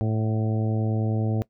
harmonic tone with a mistuned harmonic, 110 Hz, A2, in tune, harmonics 1 / 2 / 3 / 4 / 5 / 6 / 7, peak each -23 / -29 / -33 / -35 / -37 / -39 / -40 dBFS, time 0.01-1.42 s, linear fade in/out 0 ms, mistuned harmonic 7, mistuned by -27 cents, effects noise-tail reverb RT60 0.1 s tail -20 dB re dry

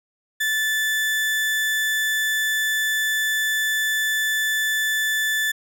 35% pulse tone, 1750 Hz, A6, 10 cents flat, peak -18 dBFS, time 0.4-5.52 s, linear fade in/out 10 ms, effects none

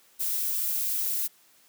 violet noise with amplitude modulation, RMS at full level -26 dBFS, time 0.19-1.28 s, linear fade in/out 20 ms, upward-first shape sine, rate 199 Hz, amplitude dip 50%, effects white hiss -60 dBFS RMS until 1.68 s + high-pass 150 Hz 12 dB/octave

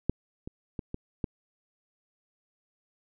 clicks, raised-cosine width 3 ms, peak -11 / -25 / -21 / -21 / -16 dBFS, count 5, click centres 0.096 / 0.475 / 0.792 / 0.944 / 1.242 s, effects none

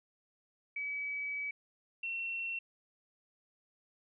sine tone pair in turn, 2283 / 2715 Hz, D7 / F7, -50 / -50 cents, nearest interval minor third, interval 300 cents, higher second, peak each -35 / -35 dBFS, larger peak neither, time 0.76-1.51 / 2.03-2.59 s, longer first, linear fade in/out 5 ms, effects none

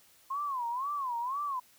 sine tone with vibrato, 1046.5 Hz, C6, in tune, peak -31 dBFS, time 0.3-1.6 s, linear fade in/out 10 ms, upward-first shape sine, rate 2 Hz, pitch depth 200 cents each way, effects white hiss -62 dBFS RMS until 1.78 s

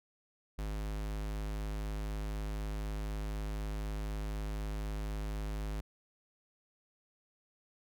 square tone, 52 Hz, G#1, 3 cents sharp, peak -36 dBFS, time 0.58-5.81 s, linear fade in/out 10 ms, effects none

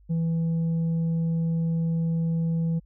sine tone with tanh clipping, 164.81 Hz, E3, in tune, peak -23 dBFS, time 0.09-2.8 s, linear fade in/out 20 ms, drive 3 dB, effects added 50 Hz sine -52 dBFS peak until 2.85 s

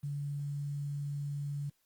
sine tone with quantisation, 143.5 Hz, D3, 40 cents flat, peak -34 dBFS, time 0.03-1.7 s, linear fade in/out 10 ms, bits 10, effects white hiss -75 dBFS RMS until 1.85 s + Opus 24 kbps

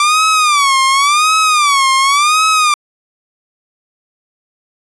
sawtooth tone with vibrato, 1168 Hz, D6, 10 cents flat, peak -5 dBFS, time 0-2.74 s, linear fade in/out 2 ms, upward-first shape sine, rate 0.91 Hz, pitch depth 160 cents each way, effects resampled to 24000 Hz

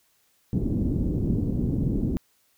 white low-pass noise, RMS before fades -25 dBFS, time 0.53-2.17 s, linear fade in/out 0 ms, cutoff 280 Hz, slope 24 dB/octave, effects white hiss -66 dBFS RMS until 2.57 s

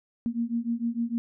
sine beating tone pair, 230.6 / 237.2 Hz, A#3 / A#3, -19 / +30 cents, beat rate 6.6 Hz, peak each -29 dBFS, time 0.26-1.18 s, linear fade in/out 0 ms, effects none

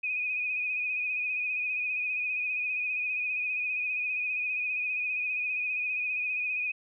sine tone with vibrato, 2489 Hz, D#7, in tune, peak -28 dBFS, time 0.03-6.72 s, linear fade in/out 10 ms, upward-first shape triangle, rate 15 Hz, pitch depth 46 cents each way, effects none

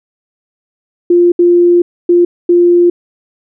sine tone bursts at uneven times, 349.2 Hz, F4, in tune, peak -4 dBFS, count 4, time 1.1-1.32 / 1.39-1.82 / 2.09-2.25 / 2.49-2.9 s, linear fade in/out 5 ms, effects none

